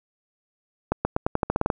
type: accelerating click train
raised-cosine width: 1 ms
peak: -7 dBFS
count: 11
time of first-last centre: 0.92-1.702 s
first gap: 130 ms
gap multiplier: 0.88
effects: none